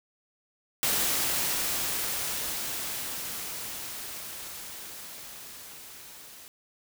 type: noise with level ramp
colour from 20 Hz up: white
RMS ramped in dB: -26 to -48 dBFS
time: 0.83-6.48 s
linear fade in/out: 0 ms
effects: none